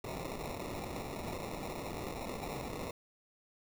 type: noise with sample-and-hold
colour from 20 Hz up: white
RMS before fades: -41 dBFS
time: 0.04-2.91 s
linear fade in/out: 5 ms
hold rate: 1575 Hz
effects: none